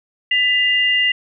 sine tone pair together, 1993 / 2809 Hz, B6 / F7, +15 / +9 cents, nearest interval tritone, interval 594 cents, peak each -16 dBFS, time 0.31-1.12 s, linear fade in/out 5 ms, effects none

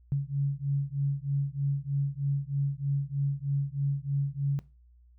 sine beating tone pair, 138.59 / 141.79 Hz, C#3 / C#3, 0 / +40 cents, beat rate 3.2 Hz, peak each -29 dBFS, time 0.12-4.59 s, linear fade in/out 0 ms, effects noise-tail reverb RT60 0.3 s tail -19 dB re dry + added 60 Hz sine -55 dBFS peak until 5.18 s

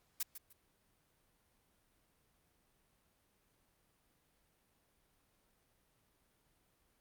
blue noise with echo, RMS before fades -36 dBFS, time 0.2-0.23 s, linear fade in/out 5 ms, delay 150 ms, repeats 2, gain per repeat -12 dB, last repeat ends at 0.53 s, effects pink hiss -75 dBFS RMS until 7 s + Opus 48 kbps

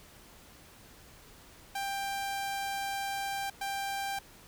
sawtooth tone bursts at uneven times, 790 Hz, G5, 13 cents sharp, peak -29 dBFS, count 2, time 1.75-3.5 / 3.61-4.19 s, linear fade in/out 5 ms, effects pink hiss -55 dBFS RMS until 4.47 s

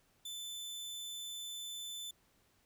sawtooth tone, 3520 Hz, A7, in tune, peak -39 dBFS, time 0.25-2.11 s, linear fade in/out 5 ms, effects pink hiss -72 dBFS RMS until 2.65 s

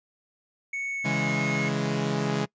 triangle tone with pitch glide, 2217 to 2170 Hz, C#7 to C#7, 0 to -37 cents, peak -27 dBFS, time 0.73-1.69 s, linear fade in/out 5 ms, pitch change -37 cents, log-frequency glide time 0.92-1.31 s
sawtooth chord, C# minor, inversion none, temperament equal, 138.59 / 164.81 / 207.7 Hz, C#3 / E3 / G#3, 0 / 0 / 0 cents, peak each -25 / -27 / -25 dBFS, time 1.04-2.46 s, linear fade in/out 20 ms
effects noise-tail reverb RT60 0.1 s tail -23 dB re dry + resampled to 16000 Hz

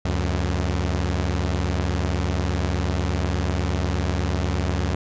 sawtooth tone pair together, 71.8 / 91.82 Hz, D2 / F#2, -39 / -13 cents, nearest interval major third, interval 426 cents, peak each -20 dBFS, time 0.05-4.95 s, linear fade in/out 5 ms, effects resampled to 16000 Hz

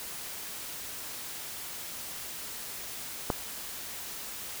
click, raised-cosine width 1 ms, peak -12 dBFS, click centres 3.302 s, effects white hiss -40 dBFS RMS until 4.6 s

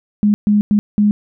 sine tone bursts at uneven times, 207.7 Hz, G#3, in tune, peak -9 dBFS, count 4, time 0.23-0.34 / 0.47-0.61 / 0.71-0.79 / 0.98-1.11 s, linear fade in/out 0 ms, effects none

